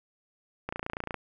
click train, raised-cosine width 0.5 ms, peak -18 dBFS, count 14, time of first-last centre 0.69-1.143 s, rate 28.7 Hz, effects none

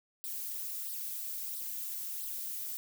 violet noise with flanger, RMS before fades -39 dBFS, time 0.24-2.77 s, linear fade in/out 0 ms, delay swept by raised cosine 0.21 to 3.41 ms, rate 1.5 Hz, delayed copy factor +0.6, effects none

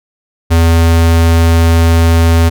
square tone, 83 Hz, E2, 12 cents sharp, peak -6 dBFS, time 0.5-2.5 s, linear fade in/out 20 ms, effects none

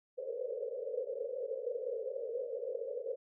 white band-pass noise, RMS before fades -39 dBFS, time 0.17-3.16 s, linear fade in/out 20 ms, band 450 to 540 Hz, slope 96 dB/octave, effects none

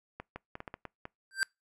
clicks, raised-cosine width 0.5 ms, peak -25 dBFS, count 8, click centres 0.2 / 0.36 / 0.554 / 0.604 / 0.678 / 0.741 / 0.853 / 1.054 s
square tone with exponential growth, 1568 Hz, G6, in tune, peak -23 dBFS, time 1.31-1.43 s, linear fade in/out 0 ms, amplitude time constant 25 ms
effects noise-tail reverb RT60 0.2 s tail -26 dB re dry + resampled to 24000 Hz

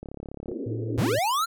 click train, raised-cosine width 2 ms, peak -24 dBFS, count 18, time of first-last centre 0.03-0.516 s, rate 35 Hz
pink band-pass noise, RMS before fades -33 dBFS, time 0.48-1.16 s, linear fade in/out 2 ms, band 250 to 460 Hz, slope 48 dB/octave
sine tone, 113.3 Hz, A#2, 49 cents flat, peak -29 dBFS, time 0.66-1.19 s, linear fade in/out 5 ms
square linear sweep, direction up, 44.39 to 1401 Hz, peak -23 dBFS, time 0.97-1.46 s, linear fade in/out 20 ms
effects none

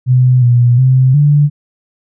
sine tone with pitch steps, 126.8 / 121.3 / 130 / 146.2 Hz, B2 / B2 / C3 / D3, +46 / -31 / -11 / -7 cents, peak -5 dBFS, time 0.06-1.5 s, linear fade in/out 50 ms, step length 360 ms, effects none

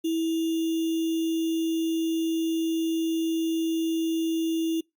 sine tone with sample-and-hold, 326.5 Hz, E4, 17 cents flat, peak -23 dBFS, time 0.04-4.81 s, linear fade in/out 10 ms, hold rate 3150 Hz, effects noise-tail reverb RT60 0.2 s tail -26 dB re dry + Opus 48 kbps

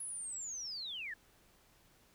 sine linear sweep, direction down, 10600 to 1661 Hz, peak -40 dBFS, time 0-1.14 s, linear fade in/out 5 ms, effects pink hiss -67 dBFS RMS until 2.14 s

